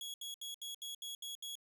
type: tone bursts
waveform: sawtooth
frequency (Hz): 3339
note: G#7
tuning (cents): +9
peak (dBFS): -39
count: 8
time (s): 0.01-1.554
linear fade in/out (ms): 2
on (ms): 130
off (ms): 72
effects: none